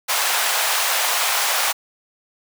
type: high-pass noise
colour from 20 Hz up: pink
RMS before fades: -20 dBFS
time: 0.08-1.73 s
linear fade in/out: 20 ms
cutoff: 710 Hz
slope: 24 dB/octave
effects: none